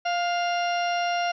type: harmonic tone with a mistuned harmonic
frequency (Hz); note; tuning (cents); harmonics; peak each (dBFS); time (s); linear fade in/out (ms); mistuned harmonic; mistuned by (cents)
698; F5; -1; 1 / 2 / 3 / 4 / 5 / 6 / 7 / 8; -24 / -32 / -36 / -33 / -46 / -42 / -50 / -39; 0.05-1.32; 10; 2; +27
effects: none